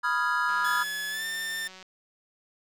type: chord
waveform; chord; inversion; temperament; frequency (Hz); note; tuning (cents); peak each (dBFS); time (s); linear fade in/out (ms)
triangle; F half-diminished seventh; second; equal; 987.8 / 1244.5 / 1396.9 / 1661.2; Cb6 / Eb6 / F6 / Ab6; 0 / 0 / 0 / 0; -28 / -28 / -27 / -28; 0.03-0.84; 20
type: click train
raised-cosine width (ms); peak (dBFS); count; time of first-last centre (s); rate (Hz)
0.2; -30; 251; 0.49-1.827; 187
type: tone with pitch glide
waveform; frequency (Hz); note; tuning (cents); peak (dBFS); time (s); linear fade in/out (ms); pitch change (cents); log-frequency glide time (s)
sawtooth; 1707 to 1793.9; G#6 to A6; +47 to +33; -27; 0.64-1.68; 10; +86; 1.09-1.25
effects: none

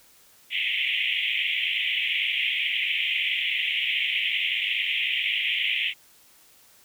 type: band-pass noise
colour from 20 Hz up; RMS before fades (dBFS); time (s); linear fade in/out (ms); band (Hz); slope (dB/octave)
white; -26; 0.5-5.94; 50; 2000 to 3300; 96
effects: white hiss -56 dBFS RMS until 6.84 s

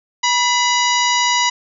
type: harmonic tone with a mistuned harmonic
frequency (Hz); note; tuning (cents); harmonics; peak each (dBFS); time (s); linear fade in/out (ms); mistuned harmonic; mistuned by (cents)
972; B5; -28; 1 / 2 / 3 / 4 / 5 / 6 / 7; -17 / -20 / -22 / -23 / -24 / -25 / -25; 0.23-1.5; 10; 2; +59
effects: none

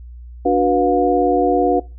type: tone cluster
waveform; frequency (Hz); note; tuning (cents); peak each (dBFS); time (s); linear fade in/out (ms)
sine; 290.5 / 368.6 / 488.6 / 713; D4 / F#4 / B4 / F5; -19 / -7 / -19 / +36; -18; 0.45-1.8; 10
effects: noise-tail reverb RT60 0.3 s tail -22 dB re dry + added 60 Hz sine -33 dBFS peak until 1.98 s

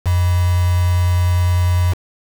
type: tone with quantisation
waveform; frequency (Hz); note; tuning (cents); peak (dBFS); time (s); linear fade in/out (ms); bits
sine; 89; F2; +33; -12; 0.05-1.94; 20; 4
effects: none

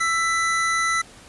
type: tone pair together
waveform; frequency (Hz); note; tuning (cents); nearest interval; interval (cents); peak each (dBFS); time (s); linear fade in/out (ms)
square; 1326.8 / 1988; E6 / B6; +11 / +11; perfect fifth; 700; -23; 0-1.02; 10
effects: pink hiss -46 dBFS RMS until 1.28 s + resampled to 24000 Hz

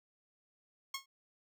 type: tone with exponential decay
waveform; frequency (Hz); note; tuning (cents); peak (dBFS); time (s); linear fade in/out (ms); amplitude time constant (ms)
10% pulse; 1087; C#6; -34; -26; 0.94-1.06; 5; 26
effects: none

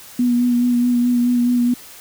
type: tone with vibrato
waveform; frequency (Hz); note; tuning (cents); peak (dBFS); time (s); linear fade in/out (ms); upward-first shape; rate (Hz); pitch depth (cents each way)
sine; 243.2; B3; -26; -13; 0.19-1.74; 5; sine; 4.7; 21
effects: white hiss -40 dBFS RMS until 2 s

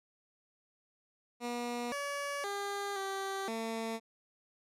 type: tone with pitch steps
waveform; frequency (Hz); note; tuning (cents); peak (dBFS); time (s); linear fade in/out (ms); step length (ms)
15% pulse; 240.7 / 569 / 402.2 / 389.1 / 225.7; B3 / C#5 / G4 / G4 / A3; -44 / +45 / +44 / -13 / +44; -29; 1.4-4; 50; 520
effects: low-pass 11000 Hz 12 dB/octave

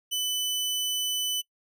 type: tone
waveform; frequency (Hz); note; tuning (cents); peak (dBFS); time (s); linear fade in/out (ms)
sawtooth; 3000; F#7; +23; -23; 0.11-1.42; 20
effects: noise-tail reverb RT60 0.1 s tail -22 dB re dry

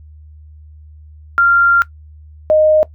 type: tone pair in turn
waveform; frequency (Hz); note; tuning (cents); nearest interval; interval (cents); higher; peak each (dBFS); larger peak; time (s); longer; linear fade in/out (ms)
sine; 1388 / 618.3; F6 / D#5; -11 / -11; octave + major second; 1400; first; -7; neither; 1.38-1.82 / 2.5-2.83; first; 0
effects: noise-tail reverb RT60 0.1 s tail -18 dB re dry + added 76 Hz sine -36 dBFS peak until 2.94 s

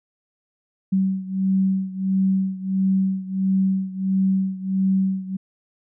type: beating tone pair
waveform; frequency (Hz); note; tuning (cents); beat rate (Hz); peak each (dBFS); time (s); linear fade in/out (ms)
sine; 190.5 / 192; G3 / G3; -49 / -36; 1.5; -20 / -23; 0.92-5.37; 10
effects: none

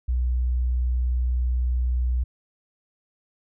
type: tone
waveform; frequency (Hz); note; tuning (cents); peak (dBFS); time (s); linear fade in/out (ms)
sine; 61.74; B1; 0; -20; 0.08-2.24; 10
effects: none

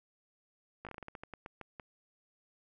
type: slowing click train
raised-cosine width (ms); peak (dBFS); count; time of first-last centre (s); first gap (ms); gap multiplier
0.5; -29; 14; 0.85-1.798; 17; 1.22
effects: none

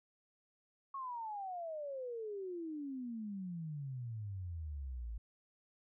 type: exponential sweep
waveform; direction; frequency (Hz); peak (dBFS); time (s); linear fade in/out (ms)
sine; down; 1108.7 to 53.4; -40; 0.94-5.18; 5
effects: none

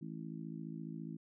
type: harmonic tone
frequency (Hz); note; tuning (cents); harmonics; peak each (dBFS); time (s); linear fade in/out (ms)
54.6; A1; -13; 3 / 4 / 5 / 6; -45 / -47 / -49 / -51; 0.01-1.17; 10
effects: none

